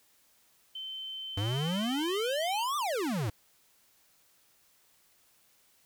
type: tone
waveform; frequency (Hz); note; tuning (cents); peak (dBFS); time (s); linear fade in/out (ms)
sine; 3083; G7; -29; -37; 0.75-2.64; 5
type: exponential two-way sweep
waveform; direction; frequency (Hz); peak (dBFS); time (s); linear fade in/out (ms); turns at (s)
square; up then down; 95.4 to 1220 to 95.4; -30; 1.37-3.3; 5; 2.77
effects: white hiss -66 dBFS RMS until 5.85 s